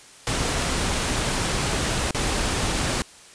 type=noise with dropouts; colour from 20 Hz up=pink; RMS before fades=-24 dBFS; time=0.27-3.02 s; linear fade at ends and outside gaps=0 ms; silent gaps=2.108-2.147 s; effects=white hiss -47 dBFS RMS until 3.34 s + resampled to 22050 Hz